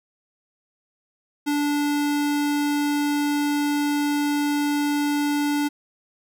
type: tone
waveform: square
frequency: 291.3 Hz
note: D4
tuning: 14 cents flat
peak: -21 dBFS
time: 1.46-5.69 s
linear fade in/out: 20 ms
effects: none